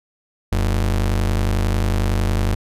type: ring-modulated tone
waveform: square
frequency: 67 Hz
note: C2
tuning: 42 cents sharp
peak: -14 dBFS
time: 0.52-2.55 s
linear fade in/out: 5 ms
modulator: 25.5 Hz
effects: resampled to 32000 Hz